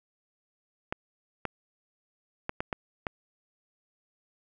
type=clicks; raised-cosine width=0.5 ms; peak=-15 dBFS; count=6; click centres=0.925 / 1.453 / 2.494 / 2.605 / 2.728 / 3.068 s; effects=none